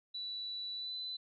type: tone with pitch glide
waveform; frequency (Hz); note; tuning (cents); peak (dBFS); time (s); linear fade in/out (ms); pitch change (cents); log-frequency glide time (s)
sine; 3951 to 4008; B7 to B7; 0 to +25; -38; 0.14-1.17; 10; +25; 0.75-0.95
effects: MP3 32 kbps